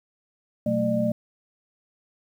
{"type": "tone cluster", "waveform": "sine", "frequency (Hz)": [124.1, 187.9, 222.8, 599], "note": ["B2", "F#3", "A3", "D5"], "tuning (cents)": [9, 27, 22, 34], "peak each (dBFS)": [-31, -29, -24, -25], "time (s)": [0.66, 1.12], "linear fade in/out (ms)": 5, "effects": ["9-bit"]}